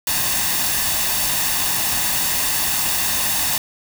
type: noise with comb filter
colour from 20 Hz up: white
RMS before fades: -20 dBFS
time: 0.07-3.58 s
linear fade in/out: 2 ms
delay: 1.1 ms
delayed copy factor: +0.55
effects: none